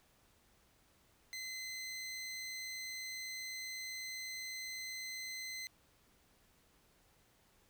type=tone; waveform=20% pulse; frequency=2052 Hz; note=C7; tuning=34 cents flat; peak=-37 dBFS; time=1.33-5.67 s; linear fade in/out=0 ms; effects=pink hiss -70 dBFS RMS until 7.69 s